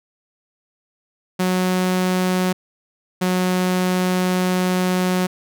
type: tone pair in turn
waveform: sawtooth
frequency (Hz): 183.7 / 182.92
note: F#3 / F#3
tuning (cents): -12 / -20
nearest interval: unison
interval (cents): 8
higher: first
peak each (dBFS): -13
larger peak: neither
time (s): 1.39-2.53 / 3.21-5.27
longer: second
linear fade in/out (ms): 10
effects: none